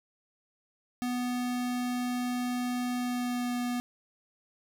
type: tone with pitch glide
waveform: square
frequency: 246.9 to 244.5 Hz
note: B3 to B3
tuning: 0 to -17 cents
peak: -30 dBFS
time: 1.02-3.8 s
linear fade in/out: 0 ms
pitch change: -17 cents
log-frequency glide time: 2.97-3.57 s
effects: none